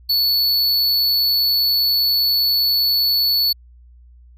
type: tone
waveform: square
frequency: 4435 Hz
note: C#8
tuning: in tune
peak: -15 dBFS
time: 0.09-3.53 s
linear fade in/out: 10 ms
effects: added 60 Hz sine -43 dBFS peak until 4.37 s